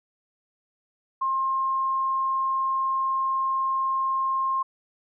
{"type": "tone", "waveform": "sine", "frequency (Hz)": 1064, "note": "C6", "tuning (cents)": 29, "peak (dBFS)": -22, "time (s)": [1.21, 4.63], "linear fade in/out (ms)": 10, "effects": []}